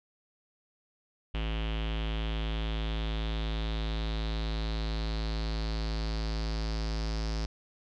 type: tone with low-pass filter sweep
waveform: square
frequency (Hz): 54.5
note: A1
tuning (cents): -16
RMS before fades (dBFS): -32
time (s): 1.34-7.46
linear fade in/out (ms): 5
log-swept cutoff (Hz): 3000 to 5100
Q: 4.9
effects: none